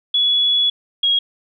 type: tone pair in turn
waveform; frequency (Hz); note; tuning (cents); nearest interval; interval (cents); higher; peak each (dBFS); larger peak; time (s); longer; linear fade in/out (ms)
sine; 3391 / 3294; G#7 / G#7; +35 / -15; minor second; 50; first; -13; neither; 0.14-0.7 / 1.03-1.19; first; 5
effects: none